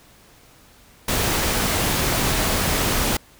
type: noise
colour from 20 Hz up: pink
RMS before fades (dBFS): -21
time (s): 1.08-3.17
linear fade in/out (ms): 5
effects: pink hiss -51 dBFS RMS until 3.39 s